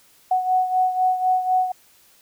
sine beating tone pair, 740 / 744 Hz, F#5 / F#5, 0 / +9 cents, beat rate 4 Hz, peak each -18 / -24 dBFS, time 0.31-1.72 s, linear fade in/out 5 ms, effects white hiss -55 dBFS RMS until 2.21 s

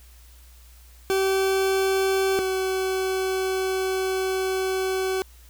40% pulse tone pair in turn, 384.9 / 378.5 Hz, G4 / F#4, -32 / +39 cents, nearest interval unison, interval 29 cents, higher first, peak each -19 / -22 dBFS, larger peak first, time 1.1-2.39 / 2.39-5.22 s, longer second, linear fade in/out 0 ms, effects added 60 Hz sine -47 dBFS peak until 5.49 s + white hiss -55 dBFS RMS until 5.49 s

